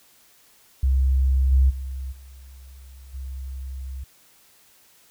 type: tone with level steps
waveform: sine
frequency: 66 Hz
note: C2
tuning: 16 cents sharp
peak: -16 / -13 / -28 / -41 / -30 dBFS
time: 0.83-4.04 s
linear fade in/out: 5 ms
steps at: 1.51 / 1.69 / 2.11 / 3.13 s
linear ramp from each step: 20 ms
effects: white hiss -56 dBFS RMS until 5.1 s